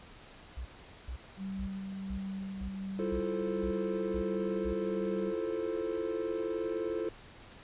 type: tone bursts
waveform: sine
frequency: 61.74 Hz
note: B1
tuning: in tune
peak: -36 dBFS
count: 9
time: 0.57-4.73 s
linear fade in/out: 5 ms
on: 80 ms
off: 430 ms
type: tone with tremolo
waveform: sine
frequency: 193.3 Hz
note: G3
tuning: 24 cents flat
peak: -35 dBFS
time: 1.37-5.34 s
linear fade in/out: 50 ms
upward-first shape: sine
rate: 1.4 Hz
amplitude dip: 25%
type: chord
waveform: triangle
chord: F major seventh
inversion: third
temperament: equal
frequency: 329.6 / 349.2 / 440 / 523.3 Hz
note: E4 / F4 / A4 / C5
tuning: 0 / 0 / 0 / 0 cents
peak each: -38 / -35 / -33 / -38 dBFS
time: 2.99-7.09 s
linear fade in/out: 2 ms
effects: pink hiss -53 dBFS RMS until 7.63 s + resampled to 8000 Hz